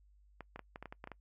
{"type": "clicks", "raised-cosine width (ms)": 0.5, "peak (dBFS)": -30, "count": 10, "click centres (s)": [0.407, 0.56, 0.593, 0.759, 0.826, 0.857, 0.925, 1.041, 1.074, 1.117], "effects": ["noise-tail reverb RT60 0.1 s tail -25 dB re dry", "added 50 Hz sine -62 dBFS peak until 1.2 s"]}